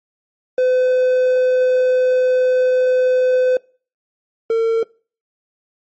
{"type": "tone pair in turn", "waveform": "triangle", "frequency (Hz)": [508, 453.9], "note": ["B4", "A#4"], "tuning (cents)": [49, -46], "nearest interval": "major second", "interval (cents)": 195, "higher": "first", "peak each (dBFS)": [-10, -11], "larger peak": "first", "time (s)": [[0.58, 3.57], [4.5, 4.83]], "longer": "first", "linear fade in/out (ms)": 2, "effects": ["noise-tail reverb RT60 0.4 s tail -24 dB re dry", "MP3 32 kbps"]}